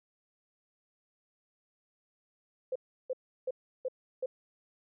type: tone bursts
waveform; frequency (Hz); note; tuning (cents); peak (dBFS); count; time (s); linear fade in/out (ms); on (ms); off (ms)
sine; 515; C5; -28; -30; 5; 2.72-4.26; 5; 36; 340
effects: none